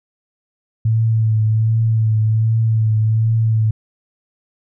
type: tone with vibrato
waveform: sine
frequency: 110.8 Hz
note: A2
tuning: 13 cents sharp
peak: -12 dBFS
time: 0.85-3.71 s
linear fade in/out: 5 ms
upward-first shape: triangle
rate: 1.3 Hz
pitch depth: 36 cents each way
effects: none